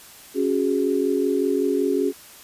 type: chord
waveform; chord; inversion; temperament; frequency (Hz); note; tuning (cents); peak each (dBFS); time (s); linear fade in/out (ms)
sine; C# suspended fourth; none; equal; 277.2 / 370 / 415.3; C#4 / F#4 / G#4; 0 / 0 / 0; -23; 0.34-2.13; 50
effects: white hiss -45 dBFS RMS until 2.43 s + resampled to 32000 Hz